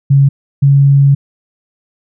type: tone pair in turn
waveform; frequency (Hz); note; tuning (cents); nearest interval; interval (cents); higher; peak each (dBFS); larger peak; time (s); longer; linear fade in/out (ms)
sine; 138.59 / 139.47; C#3 / C#3; 0 / +11; unison; 11; second; -4; neither; 0.1-0.29 / 0.62-1.15; second; 10
effects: none